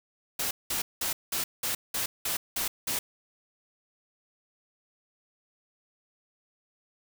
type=noise bursts; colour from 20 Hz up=white; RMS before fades=-30 dBFS; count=9; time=0.39-2.99 s; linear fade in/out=5 ms; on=120 ms; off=190 ms; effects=none